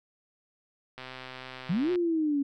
click train, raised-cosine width 0.3 ms, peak -25 dBFS, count 127, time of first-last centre 0.98-1.957 s, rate 129 Hz
sine linear two-way sweep, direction up then down, 150 to 363.4 to 275.1 Hz, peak -24 dBFS, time 1.69-2.43 s, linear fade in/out 10 ms, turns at 1.91 s
effects none

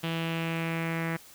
sawtooth tone with low-pass filter sweep, 164.81 Hz, E3, in tune, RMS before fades -31 dBFS, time 0.03-1.17 s, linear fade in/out 10 ms, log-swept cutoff 3100 to 2000 Hz, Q 3.6, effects white hiss -52 dBFS RMS until 1.34 s

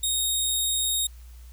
15% pulse tone, 3729 Hz, A#7, in tune, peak -16 dBFS, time 0.03-1.07 s, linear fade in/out 5 ms, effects added 60 Hz sine -42 dBFS peak until 1.52 s + white hiss -58 dBFS RMS until 1.52 s

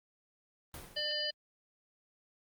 pink noise with exponential decay, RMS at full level -44 dBFS, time 0.74-1.34 s, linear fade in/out 1 ms, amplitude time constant 130 ms
harmonic tone, 599 Hz, D5, 34 cents sharp, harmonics 1 / 3 / 5 / 7 / 8, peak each -41 / -41 / -37 / -42 / -37 dBFS, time 0.96-1.31 s, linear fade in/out 10 ms
effects Opus 32 kbps

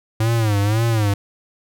square tone with vibrato, 108.2 Hz, A2, 29 cents flat, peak -16 dBFS, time 0.2-1.14 s, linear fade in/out 5 ms, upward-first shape sine, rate 1.9 Hz, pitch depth 130 cents each way, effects none

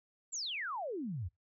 sine exponential sweep, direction down, 7700 to 77.78 Hz, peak -36 dBFS, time 0.32-1.29 s, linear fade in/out 20 ms, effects noise-tail reverb RT60 0.2 s tail -24 dB re dry

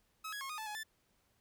sawtooth tone with pitch steps, 1282 / 1667 / 1083 / 1236 / 873 / 842 / 1760 Hz, E6 / G#6 / C#6 / D#6 / A5 / G#5 / A6, -49 / +6 / -41 / -12 / -14 / +24 / 0 cents, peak -37 dBFS, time 0.24-0.835 s, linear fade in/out 10 ms, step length 85 ms, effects pink hiss -75 dBFS RMS until 1.4 s

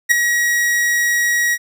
45% pulse tone with ADSR envelope, 1906 Hz, A#6, 38 cents sharp, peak -6 dBFS, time 0.09-1.58 s, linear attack 25 ms, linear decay 6 ms, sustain -8 dB, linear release 48 ms, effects none

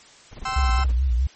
brown noise with tremolo, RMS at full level -34 dBFS, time 0.31-0.95 s, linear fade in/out 20 ms, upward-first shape sine, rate 19 Hz, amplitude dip 85%
35% pulse chord, C major, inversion second, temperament equal with one note detuned, 773.6 / 1046.5 / 1318.5 Hz, G5 / C6 / E6, -23 / 0 / 0 cents, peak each -27 dBFS, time 0.45-0.84 s, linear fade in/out 5 ms
sine tone with vibrato, 62.8 Hz, B1, 30 cents sharp, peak -17 dBFS, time 0.56-1.27 s, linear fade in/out 5 ms, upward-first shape sine, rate 4.7 Hz, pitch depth 130 cents each way
effects white hiss -49 dBFS RMS until 1.35 s + MP3 32 kbps

